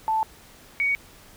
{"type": "tone pair in turn", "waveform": "sine", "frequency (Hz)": [880, 2242], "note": ["A5", "C#7"], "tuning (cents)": [0, 19], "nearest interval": "octave + major third", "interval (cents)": 1619, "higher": "second", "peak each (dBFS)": -20, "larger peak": "neither", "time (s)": [[0.08, 0.23], [0.8, 0.95]], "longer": "neither", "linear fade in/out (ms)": 0, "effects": ["pink hiss -50 dBFS RMS until 1.36 s"]}